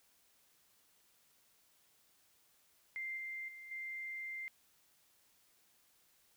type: tone with level steps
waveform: sine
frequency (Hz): 2093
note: C7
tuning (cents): 0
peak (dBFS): -39 / -41 / -49 / -41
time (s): 2.96-4.48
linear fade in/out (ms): 0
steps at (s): 3.17 / 3.48 / 3.71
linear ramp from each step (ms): 5
effects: white hiss -71 dBFS RMS until 6.36 s